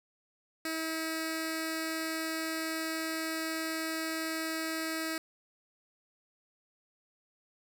10% pulse tone with notch filter, 321.3 Hz, E4, 44 cents flat, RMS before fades -35 dBFS, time 0.65-5.18 s, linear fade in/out 2 ms, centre 880 Hz, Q 0.92, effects none

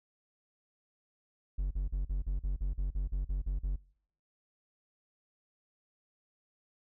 triangle tone bursts, 46.71 Hz, F#1, 17 cents sharp, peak -27 dBFS, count 13, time 1.58-3.762 s, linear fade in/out 10 ms, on 130 ms, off 41 ms, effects noise-tail reverb RT60 0.6 s tail -23 dB re dry

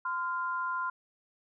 sine tone pair together, 1029.6 / 1396.9 Hz, C6 / F6, -28 / 0 cents, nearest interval perfect fourth, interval 528 cents, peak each -32 / -34 dBFS, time 0.05-0.9 s, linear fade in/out 5 ms, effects none

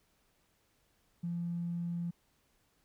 triangle tone with tanh clipping, 171.8 Hz, F3, 28 cents flat, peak -33 dBFS, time 1.23-2.11 s, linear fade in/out 10 ms, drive 2 dB, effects pink hiss -73 dBFS RMS until 2.84 s

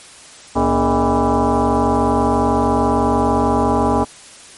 sine tone with frequency modulation, 287.1 Hz, D4, 39 cents flat, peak -12 dBFS, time 0.55-4.05 s, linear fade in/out 20 ms, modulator 176 Hz, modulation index 4.4, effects white hiss -40 dBFS RMS until 4.57 s + MP3 48 kbps

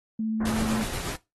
sine tone with vibrato, 220 Hz, A3, in tune, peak -25 dBFS, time 0.19-0.84 s, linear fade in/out 5 ms, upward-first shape sine, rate 16 Hz, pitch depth 13 cents each way
pink low-pass noise, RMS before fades -34 dBFS, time 0.4-0.82 s, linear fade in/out 5 ms, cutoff 1800 Hz, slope 48 dB/octave
pink noise with tremolo, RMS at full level -32 dBFS, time 0.45-1.16 s, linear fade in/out 5 ms, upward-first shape sine, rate 8.3 Hz, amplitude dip 35%
effects noise-tail reverb RT60 0.2 s tail -17 dB re dry + AAC 32 kbps

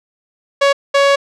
sawtooth tone bursts at uneven times, 559 Hz, C#5, 14 cents sharp, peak -5 dBFS, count 2, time 0.61-0.73 / 0.94-1.16 s, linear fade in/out 10 ms, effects low-pass 5000 Hz 12 dB/octave

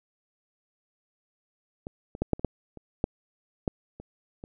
clicks, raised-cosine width 2 ms, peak -23 / -25 / -12 / -9 / -27 / -10 / -29 / -10 / -12 / -28 / -27 dBFS, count 11, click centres 1.869 / 2.151 / 2.22 / 2.333 / 2.395 / 2.447 / 2.773 / 3.041 / 3.678 / 4 / 4.439 s, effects none

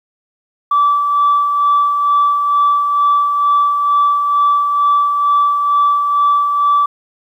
sine tone with tremolo, 1158 Hz, D6, 25 cents flat, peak -7 dBFS, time 0.71-6.86 s, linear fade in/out 5 ms, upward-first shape sine, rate 2.2 Hz, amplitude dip 45%, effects tanh soft clip ceiling -5 dBFS + 8-bit

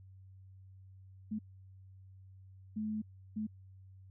sine tone bursts at uneven times, 214.8 Hz, A3, 41 cents flat, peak -34 dBFS, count 3, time 1.31-1.39 / 2.76-3.02 / 3.36-3.47 s, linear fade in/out 10 ms, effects added 95 Hz sine -53 dBFS peak until 4.1 s

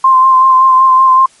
sine tone with vibrato, 1046.5 Hz, C6, in tune, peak -3 dBFS, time 0.04-1.26 s, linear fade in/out 5 ms, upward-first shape sine, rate 5.3 Hz, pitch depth 22 cents each way, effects white hiss -45 dBFS RMS until 1.4 s + MP3 48 kbps

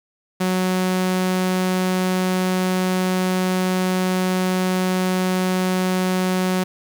sawtooth tone, 184.7 Hz, F#3, 3 cents flat, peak -14 dBFS, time 0.4-6.64 s, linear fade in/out 10 ms, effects 8-bit

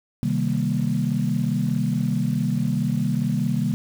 sine chord, C minor seventh, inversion none, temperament equal, 130.81 / 155.56 / 196 / 233.1 Hz, C3 / Eb3 / G3 / Bb3, 0 / 0 / 0 / 0 cents, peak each -25 dBFS, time 0.23-3.74 s, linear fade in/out 0 ms, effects tanh soft clip ceiling -10 dBFS + 7-bit

